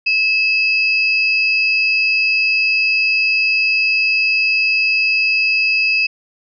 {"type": "tone pair together", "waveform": "sine", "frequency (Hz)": [2600, 4900], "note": ["E7", "D#8"], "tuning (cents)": [-24, -27], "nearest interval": "major seventh", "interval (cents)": 1097, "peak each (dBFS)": [-13, -21], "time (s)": [0.06, 6.07], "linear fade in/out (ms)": 10, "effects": []}